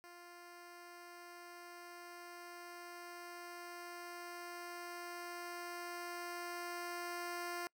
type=tone with level ramp; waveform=10% pulse; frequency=349.2 Hz; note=F4; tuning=in tune; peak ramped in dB=-46 to -32 dBFS; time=0.04-7.67 s; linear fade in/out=0 ms; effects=noise-tail reverb RT60 0.1 s tail -26 dB re dry